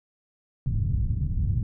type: low-pass noise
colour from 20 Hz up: white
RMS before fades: -25 dBFS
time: 0.66-1.63 s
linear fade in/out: 2 ms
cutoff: 130 Hz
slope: 24 dB/octave
effects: none